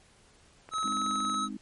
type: click train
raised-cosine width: 0.5 ms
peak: -30 dBFS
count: 15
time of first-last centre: 0.69-1.344 s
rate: 21.4 Hz
type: tone with vibrato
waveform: square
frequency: 1286 Hz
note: E6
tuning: 43 cents flat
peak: -29 dBFS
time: 0.71-1.49 s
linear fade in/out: 50 ms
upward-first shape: sine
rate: 14 Hz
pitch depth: 10 cents each way
type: chord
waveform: sine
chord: Ab major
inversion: none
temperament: equal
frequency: 207.7 / 261.6 / 311.1 Hz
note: Ab3 / C4 / Eb4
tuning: 0 / 0 / 0 cents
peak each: -38 / -40 / -42 dBFS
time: 0.84-1.57 s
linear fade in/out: 5 ms
effects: pink hiss -60 dBFS RMS until 1.61 s + MP3 48 kbps